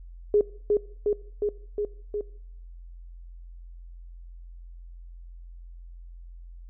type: tone with echo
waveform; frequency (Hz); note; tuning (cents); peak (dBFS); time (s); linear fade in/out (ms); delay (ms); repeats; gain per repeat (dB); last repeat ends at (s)
sine; 415.3; G#4; 0; -16; 0.34-0.41; 2; 360; 5; -2; 2.21
effects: noise-tail reverb RT60 0.7 s tail -21 dB re dry + added 43 Hz sine -41 dBFS peak until 6.69 s